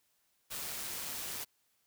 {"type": "noise with amplitude modulation", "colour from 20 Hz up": "white", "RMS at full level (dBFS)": -39, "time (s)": [0.5, 1.45], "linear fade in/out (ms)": 20, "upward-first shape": "sine", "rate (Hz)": 145, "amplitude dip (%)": 30, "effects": ["white hiss -75 dBFS RMS until 1.86 s"]}